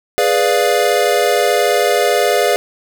square chord, G# diminished seventh, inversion none, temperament equal, 415.3 / 493.9 / 587.3 / 698.5 Hz, G#4 / B4 / D5 / F5, 0 / 0 / 0 / 0 cents, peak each -18 dBFS, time 0.18-2.56 s, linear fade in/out 0 ms, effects none

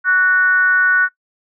sine tone with frequency modulation, 1480 Hz, F#6, in tune, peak -10 dBFS, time 0.04-1.09 s, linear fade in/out 50 ms, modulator 353 Hz, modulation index 0.45, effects noise-tail reverb RT60 0.1 s tail -19 dB re dry

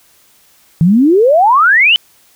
sine exponential sweep, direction up, 155.56 to 3084 Hz, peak -5 dBFS, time 0.81-1.96 s, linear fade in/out 0 ms, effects white hiss -49 dBFS RMS until 2.35 s

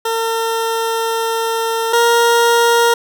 20% pulse tone pair in turn, 454.2 / 469.1 Hz, A#4 / A#4, -45 / +11 cents, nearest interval minor second, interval 56 cents, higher second, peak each -11 / -5 dBFS, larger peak second, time 0.05-1.93 / 1.93-2.94 s, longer first, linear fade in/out 5 ms, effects none

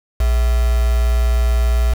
sine tone with quantisation, 59.3 Hz, A#1, 30 cents sharp, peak -12 dBFS, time 0.2-1.94 s, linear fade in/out 5 ms, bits 4, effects none

